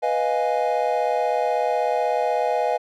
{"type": "chord", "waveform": "triangle", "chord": "F half-diminished seventh", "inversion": "second", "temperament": "equal", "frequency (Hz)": [493.9, 622.3, 698.5, 830.6], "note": ["Cb5", "Eb5", "F5", "Ab5"], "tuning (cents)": [0, 0, 0, 0], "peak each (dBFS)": -23, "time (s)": [0.02, 2.78], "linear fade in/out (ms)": 20, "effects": []}